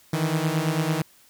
sawtooth beating tone pair, 153.8 / 162.8 Hz, D#3 / E3, -20 / -21 cents, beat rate 9 Hz, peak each -21 dBFS, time 0.13-1.02 s, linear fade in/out 5 ms, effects white hiss -56 dBFS RMS until 1.29 s

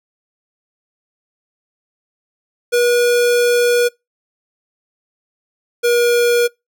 square tone pair in turn, 482.6 / 478.4 Hz, B4 / A#4, -40 / +45 cents, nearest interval unison, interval 15 cents, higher first, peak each -12 dBFS, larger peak neither, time 2.72-3.89 / 5.83-6.48 s, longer first, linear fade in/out 20 ms, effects noise-tail reverb RT60 0.2 s tail -25 dB re dry

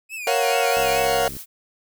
45% pulse tone with vibrato, 2515 Hz, D#7, 18 cents sharp, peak -29 dBFS, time 0.09-1.07 s, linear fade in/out 50 ms, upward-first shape triangle, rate 4.6 Hz, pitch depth 110 cents each way
40% pulse chord, Gb major seventh, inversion first, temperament equal, 466.2 / 554.4 / 698.5 / 740 Hz, Bb4 / Db5 / F5 / Gb5, 0 / 0 / 0 / 0 cents, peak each -23 dBFS, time 0.27-1.28 s, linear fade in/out 2 ms
blue noise, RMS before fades -36 dBFS, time 0.67-1.46 s, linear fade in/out 50 ms
click train, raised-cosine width 3 ms, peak -26 dBFS, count 41, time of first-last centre 0.77-1.367 s, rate 67 Hz
effects none

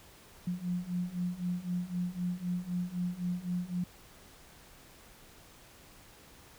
sine beating tone pair, 176 / 179.9 Hz, F3 / F#3, +14 / -48 cents, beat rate 3.9 Hz, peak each -36 / -34 dBFS, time 0.47-3.84 s, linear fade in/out 5 ms, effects pink hiss -56 dBFS RMS until 6.58 s

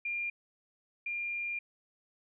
sine tone pair in turn, 2400 / 2400 Hz, D7 / D7, +37 / +37 cents, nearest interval unison, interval 0 cents, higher neither, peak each -32 / -33 dBFS, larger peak first, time 0.05-0.3 / 1.06-1.59 s, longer second, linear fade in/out 5 ms, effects none

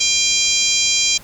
harmonic tone, 800 Hz, G5, 35 cents sharp, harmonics 3 / 4 / 5 / 6 / 7 / 8 / 9, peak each -22 / -22 / -22 / -22 / -22 / -22 / -22 dBFS, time 0-1.18 s, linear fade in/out 10 ms, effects pink hiss -42 dBFS RMS until 1.23 s

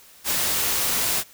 white noise, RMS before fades -23 dBFS, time 0.24-1.24 s, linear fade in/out 50 ms, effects white hiss -50 dBFS RMS until 1.33 s

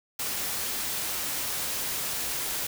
white noise, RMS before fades -31 dBFS, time 0.19-2.67 s, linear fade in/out 5 ms, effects none

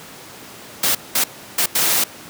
white noise bursts at uneven times, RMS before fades -17 dBFS, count 4, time 0.83-0.95 / 1.15-1.24 / 1.58-1.66 / 1.75-2.04 s, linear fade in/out 5 ms, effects pink hiss -38 dBFS RMS until 2.29 s + high-pass 150 Hz 12 dB/octave

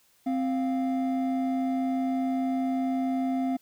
triangle tone pair together, 261.6 / 698.4 Hz, C4 / F5, 0 / 0 cents, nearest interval octave + perfect fourth, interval 1700 cents, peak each -23 / -30 dBFS, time 0.26-3.57 s, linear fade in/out 10 ms, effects tanh soft clip ceiling -16 dBFS + white hiss -64 dBFS RMS until 3.61 s

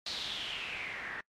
white noise with low-pass filter sweep, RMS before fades -39 dBFS, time 0.06-1.21 s, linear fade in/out 5 ms, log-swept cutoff 4300 to 1700 Hz, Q 4.9, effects noise-tail reverb RT60 0.1 s tail -24 dB re dry + MP3 96 kbps

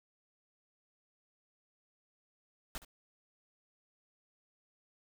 pink noise with echo, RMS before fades -41 dBFS, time 2.75-2.78 s, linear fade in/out 0 ms, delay 68 ms, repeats 1, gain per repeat -15 dB, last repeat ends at 2.848 s, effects none

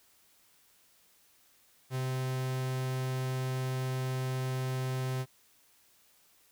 45% pulse tone, 129.7 Hz, C3, 15 cents flat, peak -31 dBFS, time 1.9-5.26 s, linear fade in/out 50 ms, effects white hiss -65 dBFS RMS until 6.51 s

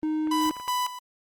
triangle tone, 310 Hz, D#4, 6 cents flat, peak -22 dBFS, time 0.03-0.51 s, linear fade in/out 0 ms
clicks, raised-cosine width 0.5 ms, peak -27 dBFS, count 5, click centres 0.273 / 0.456 / 0.567 / 0.599 / 0.678 s
45% pulse tone with tremolo, 994 Hz, B5, 11 cents sharp, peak -24 dBFS, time 0.31-0.99 s, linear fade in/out 5 ms, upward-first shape square, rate 2.7 Hz, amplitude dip 75%
effects Opus 24 kbps

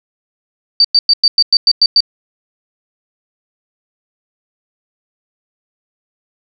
sine tone bursts, 4619 Hz, D8, 30 cents flat, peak -5 dBFS, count 9, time 0.8-2.005 s, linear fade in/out 2 ms, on 45 ms, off 100 ms, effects none

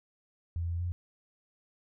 sine tone with pitch steps, 84.8 / 85.3 / 88 Hz, E2 / F2 / F2, +50 / -40 / +14 cents, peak -30 dBFS, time 0.56-0.92 s, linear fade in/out 0 ms, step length 120 ms, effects none

